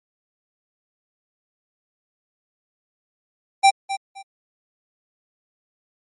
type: tone with echo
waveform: square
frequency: 784 Hz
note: G5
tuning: in tune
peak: -10 dBFS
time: 3.63-3.71 s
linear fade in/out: 20 ms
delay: 260 ms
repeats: 2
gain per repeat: -13 dB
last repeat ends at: 4.23 s
effects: MP3 48 kbps